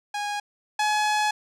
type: tone pair in turn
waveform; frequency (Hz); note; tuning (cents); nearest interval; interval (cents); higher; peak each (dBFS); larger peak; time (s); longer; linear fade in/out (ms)
sawtooth; 824 / 846.2; G#5 / G#5; -14 / +32; unison; 46; second; -23 / -17; second; 0.14-0.4 / 0.79-1.31; second; 5
effects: low-pass 8000 Hz 12 dB/octave